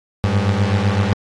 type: beating tone pair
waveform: 30% pulse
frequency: 96 / 103.9 Hz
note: G2 / G#2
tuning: -36 / +1 cents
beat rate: 7.9 Hz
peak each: -15 dBFS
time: 0.24-1.13 s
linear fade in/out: 0 ms
effects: low-pass 5000 Hz 12 dB/octave + AAC 32 kbps